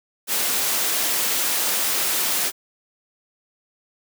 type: high-pass noise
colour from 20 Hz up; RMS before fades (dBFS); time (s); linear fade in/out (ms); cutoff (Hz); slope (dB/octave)
white; -22; 0.27-2.52; 50; 240; 12
effects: none